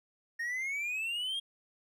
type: exponential sweep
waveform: triangle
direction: up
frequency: 1834 to 3277 Hz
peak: -31 dBFS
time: 0.39-1.4 s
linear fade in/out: 10 ms
effects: none